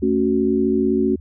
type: chord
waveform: sine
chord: F# minor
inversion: first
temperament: just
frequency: 222 / 277.5 / 370 Hz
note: A3 / C#4 / F#4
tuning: +16 / +2 / 0 cents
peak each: -20 / -20 / -19 dBFS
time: 0.02-1.16 s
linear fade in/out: 10 ms
effects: added 80 Hz sine -35 dBFS peak until 1.2 s